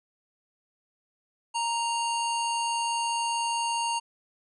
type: harmonic tone with a mistuned harmonic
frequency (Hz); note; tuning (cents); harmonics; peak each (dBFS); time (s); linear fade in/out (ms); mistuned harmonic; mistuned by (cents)
932.3; A#5; 0; 1 / 3 / 5 / 7 / 9 / 10; -27 / -33 / -38 / -39 / -42 / -41; 1.54-4; 20; 5; -55
effects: none